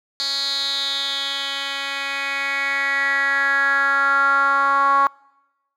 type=tone with band-pass filter sweep; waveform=10% pulse; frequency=277.2 Hz; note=C#4; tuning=in tune; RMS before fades=-20 dBFS; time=0.2-5.07 s; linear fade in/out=0 ms; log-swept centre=4500 to 1100 Hz; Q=5.6; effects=noise-tail reverb RT60 1.0 s tail -26 dB re dry